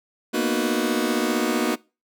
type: chord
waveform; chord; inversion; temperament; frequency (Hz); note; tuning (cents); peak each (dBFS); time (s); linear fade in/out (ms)
sawtooth; B major seventh; third; just; 231.5 / 246.9 / 308.7 / 370.4; A#3 / B3 / D#4 / F#4; -12 / 0 / -14 / +2; -22; 0.33-1.76; 20
effects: noise-tail reverb RT60 0.3 s tail -23 dB re dry